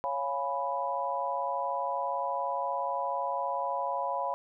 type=chord; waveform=sine; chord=C# dominant seventh; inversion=none; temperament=equal; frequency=554.4 / 698.5 / 830.6 / 987.8 Hz; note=C#5 / E#5 / G#5 / B5; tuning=0 / 0 / 0 / 0 cents; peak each=-35 / -36 / -36 / -32 dBFS; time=0.04-4.34 s; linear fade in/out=0 ms; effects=none